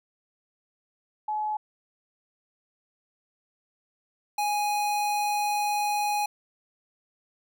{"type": "tone pair in turn", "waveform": ["sine", "square"], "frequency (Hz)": [852, 830.1], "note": ["G#5", "G#5"], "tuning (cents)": [44, -1], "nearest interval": "unison", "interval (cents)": 45, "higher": "first", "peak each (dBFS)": [-26, -25], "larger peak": "second", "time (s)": [[1.28, 1.57], [4.38, 6.26]], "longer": "second", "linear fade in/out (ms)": 5, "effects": []}